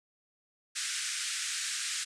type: band-pass noise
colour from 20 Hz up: white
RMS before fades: -35 dBFS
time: 0.75-2.05 s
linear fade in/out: 20 ms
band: 1400 to 9100 Hz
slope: 48 dB/octave
effects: none